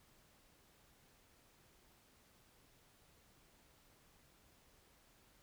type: silence
effects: pink hiss -69 dBFS RMS until 5.42 s